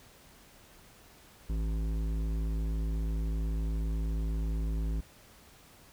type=tone with hard clipping; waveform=sine; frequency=54.1 Hz; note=A1; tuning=29 cents flat; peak=-31 dBFS; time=1.49-5.01 s; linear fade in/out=10 ms; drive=12 dB; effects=pink hiss -57 dBFS RMS until 5.92 s